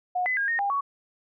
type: tone with pitch steps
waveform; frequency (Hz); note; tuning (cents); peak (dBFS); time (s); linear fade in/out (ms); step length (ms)
sine; 725 / 2015 / 1623 / 1849 / 803 / 1120; F#5 / B6 / G#6 / A#6 / G5 / C#6; -35 / +34 / -40 / -15 / +41 / +18; -23; 0.15-0.81; 10; 110
effects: none